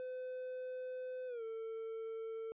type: tone with pitch glide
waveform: triangle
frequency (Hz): 509 to 448.3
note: C5 to A4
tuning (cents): -48 to +32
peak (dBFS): -39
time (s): 0-2.52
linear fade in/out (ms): 0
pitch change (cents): -220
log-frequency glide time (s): 1.27-1.43
effects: resampled to 8000 Hz